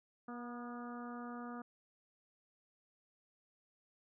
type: harmonic tone with a mistuned harmonic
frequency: 240.3 Hz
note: B3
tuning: 47 cents flat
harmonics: 1 / 2 / 3 / 4 / 5 / 6 / 7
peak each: -45 / -53 / -52 / -57 / -51 / -56 / -64 dBFS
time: 0.28-1.62 s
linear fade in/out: 5 ms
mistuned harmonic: 5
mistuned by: +28 cents
effects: none